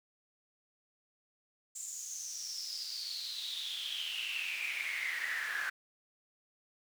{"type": "noise with high-pass filter sweep", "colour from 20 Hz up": "brown", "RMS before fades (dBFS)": -39, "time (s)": [1.75, 5.7], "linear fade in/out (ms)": 10, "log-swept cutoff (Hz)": [7400, 1600], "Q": 9.9, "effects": []}